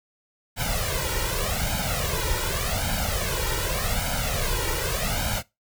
pink noise with flanger, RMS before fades -26 dBFS, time 0.56-5.43 s, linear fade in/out 50 ms, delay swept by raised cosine 1.3 to 2.13 ms, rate 0.85 Hz, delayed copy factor +0.9, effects noise-tail reverb RT60 0.2 s tail -20 dB re dry

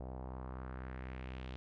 sawtooth tone with low-pass filter sweep, 64 Hz, C2, 38 cents flat, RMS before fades -45 dBFS, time 0-1.56 s, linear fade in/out 0 ms, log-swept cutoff 680 to 3500 Hz, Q 2.1, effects none

